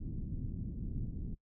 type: low-pass noise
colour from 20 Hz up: pink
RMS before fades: -39 dBFS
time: 0-1.35 s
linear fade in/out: 20 ms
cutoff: 250 Hz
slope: 24 dB/octave
effects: noise-tail reverb RT60 0.1 s tail -21 dB re dry